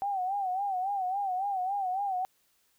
sine tone with vibrato, 769 Hz, G5, 33 cents flat, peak -28 dBFS, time 0.02-2.25 s, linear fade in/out 0 ms, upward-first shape sine, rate 3.6 Hz, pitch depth 100 cents each way, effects white hiss -70 dBFS RMS until 2.78 s

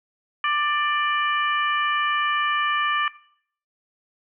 harmonic tone, 591 Hz, D5, 11 cents sharp, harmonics 2 / 3 / 4 / 5, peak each -22 / -26 / -28 / -30 dBFS, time 0.44-3.08 s, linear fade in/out 2 ms, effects noise-tail reverb RT60 0.6 s tail -19 dB re dry

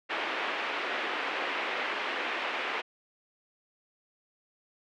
white band-pass noise, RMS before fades -33 dBFS, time 0.09-2.82 s, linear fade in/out 20 ms, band 310 to 2700 Hz, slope 24 dB/octave, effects none

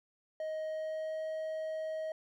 triangle tone with pitch glide, 627 to 631.7 Hz, D#5 to D#5, +13 to +26 cents, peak -33 dBFS, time 0.4-2.12 s, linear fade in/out 2 ms, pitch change +13 cents, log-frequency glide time 0.66-1.25 s, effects none

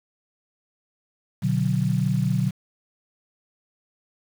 sine chord, B minor, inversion none, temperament just, 123.47 / 148.16 / 185.21 Hz, B2 / D3 / F#3, 0 / +16 / +2 cents, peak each -24 dBFS, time 1.42-2.51 s, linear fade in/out 20 ms, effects 7-bit

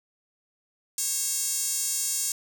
sawtooth tone with high-pass filter, 545 Hz, C#5, 29 cents flat, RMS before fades -28 dBFS, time 0.98-2.32 s, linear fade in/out 2 ms, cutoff 7300 Hz, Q 2.2, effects none

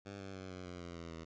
10% pulse tone with pitch steps, 99.4 / 96.68 / 94.04 / 91.47 / 88.97 / 86.53 / 84.17 / 81.86 Hz, G2 / G2 / F#2 / F#2 / F2 / F2 / E2 / E2, +25 / -23 / +29 / -19 / +33 / -15 / +37 / -12 cents, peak -37 dBFS, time 0.05-1.25 s, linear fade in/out 20 ms, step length 150 ms, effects resampled to 16000 Hz

